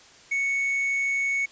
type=tone; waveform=triangle; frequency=2217 Hz; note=C#7; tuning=in tune; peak=-21 dBFS; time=0.31-1.46 s; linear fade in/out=10 ms; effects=white hiss -51 dBFS RMS until 1.51 s + resampled to 16000 Hz